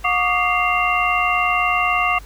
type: tone cluster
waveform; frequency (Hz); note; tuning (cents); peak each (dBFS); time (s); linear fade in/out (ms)
sine; 721 / 1136 / 1216 / 2104 / 2758; F#5 / C#6 / D#6 / C7 / F7; -45 / +42 / -40 / +9 / -22; -22; 0.04-2.19; 10
effects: added 50 Hz sine -37 dBFS peak until 2.25 s + pink hiss -46 dBFS RMS until 2.25 s